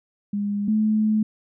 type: tone pair in turn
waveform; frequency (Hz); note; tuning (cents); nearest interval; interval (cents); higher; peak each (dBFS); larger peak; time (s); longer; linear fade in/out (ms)
sine; 203.9 / 215.4; G#3 / A3; -32 / -37; minor second; 95; second; -22 / -17; second; 0.33-0.68 / 0.68-1.23; second; 5
effects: none